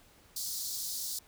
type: high-pass noise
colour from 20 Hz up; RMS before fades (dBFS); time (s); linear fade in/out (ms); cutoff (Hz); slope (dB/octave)
pink; -37; 0.36-1.19; 5; 4100; 48
effects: pink hiss -61 dBFS RMS until 1.27 s